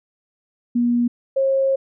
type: tone pair in turn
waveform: sine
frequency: 240 / 538.8 Hz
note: B3 / C#5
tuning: -49 / -49 cents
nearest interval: octave + major second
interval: 1400 cents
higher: second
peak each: -15 dBFS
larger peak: neither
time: 0.75-1.08 / 1.36-1.76 s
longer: second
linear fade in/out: 10 ms
effects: none